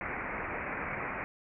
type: low-pass noise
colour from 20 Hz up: white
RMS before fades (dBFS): -37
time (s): 0.01-1.24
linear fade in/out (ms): 0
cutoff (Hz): 2400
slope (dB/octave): 96
effects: none